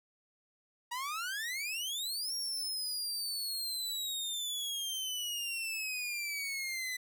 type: exponential two-way sweep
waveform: sawtooth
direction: up then down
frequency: 942 to 5600 to 1993 Hz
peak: -32 dBFS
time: 0.91-6.97 s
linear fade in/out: 10 ms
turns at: 2.34 s
effects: none